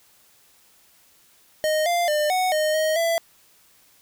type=tone with pitch steps; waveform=square; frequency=619 / 695 / 601 / 740 / 616 / 626 / 668 Hz; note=D#5 / F5 / D5 / F#5 / D#5 / D#5 / E5; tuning=-9 / -9 / +40 / 0 / -17 / +10 / +23 cents; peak=-20 dBFS; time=1.64-3.18 s; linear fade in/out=0 ms; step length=220 ms; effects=white hiss -57 dBFS RMS until 4.01 s